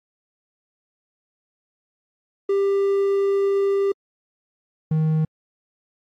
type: tone pair in turn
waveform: triangle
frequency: 395.9 / 157.11 Hz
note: G4 / D#3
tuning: +17 / +17 cents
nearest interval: octave + major third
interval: 1600 cents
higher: first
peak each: -15 dBFS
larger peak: neither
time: 2.49-3.92 / 4.91-5.25 s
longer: first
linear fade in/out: 5 ms
effects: AAC 48 kbps